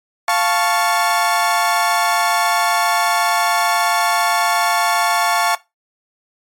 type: chord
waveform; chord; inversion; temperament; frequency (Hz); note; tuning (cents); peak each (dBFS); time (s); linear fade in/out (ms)
30% pulse; F augmented; none; equal; 698.5 / 880 / 1108.7; F5 / A5 / C#6; 0 / 0 / 0; -16; 0.28-5.55; 2
effects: noise-tail reverb RT60 0.2 s tail -18 dB re dry + MP3 64 kbps